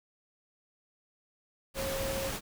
sine tone in noise, 541 Hz, C#5, 42 cents flat, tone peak -34 dBFS, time 1.75-2.32 s, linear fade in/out 50 ms, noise pink, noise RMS -36 dBFS, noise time 1.74-2.41 s, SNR -1 dB, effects none

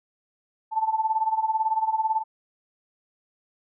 sine tone with tremolo, 880 Hz, A5, in tune, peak -18 dBFS, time 0.71-2.24 s, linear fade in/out 50 ms, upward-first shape sine, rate 18 Hz, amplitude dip 80%, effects none

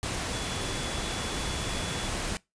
sine tone in noise, 3417 Hz, G#7, 49 cents sharp, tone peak -41 dBFS, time 0.33-2.08 s, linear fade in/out 0 ms, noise pink, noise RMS -32 dBFS, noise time 0.03-2.37 s, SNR -12 dB, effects noise-tail reverb RT60 0.2 s tail -22 dB re dry + resampled to 22050 Hz

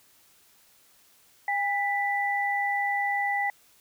sine tone pair together, 808 / 1976.9 Hz, G#5 / B6, -48 / +1 cents, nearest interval octave + minor third, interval 1549 cents, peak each -27 dBFS, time 1.48-3.5 s, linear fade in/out 2 ms, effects white hiss -60 dBFS RMS until 3.8 s

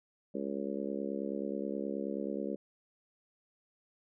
harmonic tone, 69.4 Hz, C#2, 3 cents sharp, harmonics 3 / 4 / 5 / 6 / 7 / 8, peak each -39 / -40 / -41 / -42 / -42 / -43 dBFS, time 0.34-2.56 s, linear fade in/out 10 ms, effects none

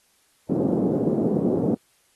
white band-pass noise, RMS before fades -22 dBFS, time 0.49-1.75 s, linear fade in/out 10 ms, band 150 to 420 Hz, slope 24 dB/octave, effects white hiss -63 dBFS RMS until 2.15 s + AAC 32 kbps

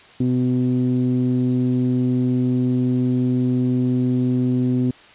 sawtooth tone with low-pass filter, 125.7 Hz, B2, 31 cents sharp, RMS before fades -19 dBFS, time 0.2-4.91 s, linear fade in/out 5 ms, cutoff 290 Hz, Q 6, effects white hiss -46 dBFS RMS until 5.14 s + resampled to 8000 Hz

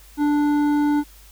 triangle tone with hard clipping, 293.7 Hz, D4, in tune, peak -18 dBFS, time 0.17-1.04 s, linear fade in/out 50 ms, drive 13 dB, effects added 50 Hz sine -46 dBFS peak until 1.31 s + white hiss -50 dBFS RMS until 1.31 s

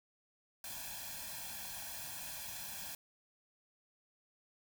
white noise with comb filter, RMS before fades -45 dBFS, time 0.64-2.95 s, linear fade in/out 2 ms, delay 1.2 ms, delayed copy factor +0.95, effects none

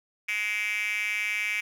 5% pulse tone with high-pass filter, 210 Hz, G#3, 19 cents sharp, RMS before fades -29 dBFS, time 0.28-1.61 s, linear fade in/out 10 ms, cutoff 2300 Hz, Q 8.8, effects none

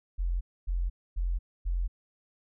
sine tone bursts, 43.65 Hz, F1, in tune, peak -26 dBFS, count 4, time 0.18-1.88 s, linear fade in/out 20 ms, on 230 ms, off 260 ms, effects none

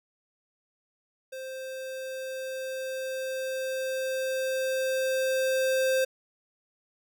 square tone with level ramp, 524 Hz, C5, 2 cents sharp, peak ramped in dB -37 to -23 dBFS, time 1.32-6.05 s, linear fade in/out 10 ms, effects none

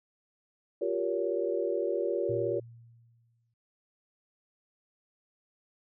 sine chord, G half-diminished seventh, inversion third, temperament just, 352.8 / 392 / 470.4 / 564.5 Hz, F4 / G4 / Bb4 / Db5, +18 / 0 / +16 / +31 cents, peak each -33 dBFS, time 0.81-2.6 s, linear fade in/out 10 ms
sine tone with exponential decay, 116.54 Hz, A#2, in tune, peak -34 dBFS, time 2.29-3.54 s, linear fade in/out 5 ms, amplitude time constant 270 ms
effects none

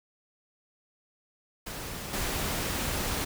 pink noise with level steps, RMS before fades -38 / -31 dBFS, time 1.66-3.25 s, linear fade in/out 10 ms, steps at 2.13 s, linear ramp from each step 5 ms, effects none

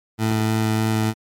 20% pulse tone with vibrato, 110 Hz, A2, in tune, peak -13 dBFS, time 0.18-1.14 s, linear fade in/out 50 ms, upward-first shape sine, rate 3.3 Hz, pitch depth 8 cents each way, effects MP3 96 kbps

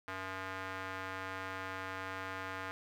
square tone with band-pass filter, 94.7 Hz, F#2, 41 cents sharp, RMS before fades -42 dBFS, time 0.08-2.71 s, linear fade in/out 0 ms, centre 1500 Hz, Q 1.5, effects 10-bit

